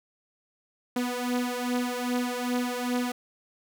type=beating tone pair; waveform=sawtooth; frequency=245.6 / 248.1 Hz; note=B3 / B3; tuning=-9 / +8 cents; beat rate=2.5 Hz; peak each=-25 / -27 dBFS; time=0.96-3.12 s; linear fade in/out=5 ms; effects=none